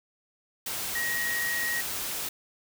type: tone in noise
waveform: sine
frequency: 1892 Hz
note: A#6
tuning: 25 cents sharp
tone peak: -28 dBFS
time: 0.95-1.81 s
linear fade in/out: 5 ms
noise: white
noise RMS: -33 dBFS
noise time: 0.66-2.29 s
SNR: +2 dB
effects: none